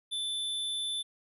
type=tone with amplitude modulation; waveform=square; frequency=3520 Hz; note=A7; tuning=in tune; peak=-31 dBFS; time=0.11-1.03 s; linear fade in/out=20 ms; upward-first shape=sine; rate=280 Hz; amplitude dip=25%; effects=resampled to 32000 Hz